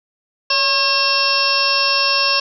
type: harmonic tone with a mistuned harmonic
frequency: 542 Hz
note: C#5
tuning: 39 cents flat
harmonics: 1 / 2 / 3 / 5 / 6 / 7 / 8 / 9 / 10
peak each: -26 / -21 / -27 / -19 / -29 / -29 / -25 / -25 / -18 dBFS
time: 0.5-2.4 s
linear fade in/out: 5 ms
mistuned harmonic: 1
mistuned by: +65 cents
effects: none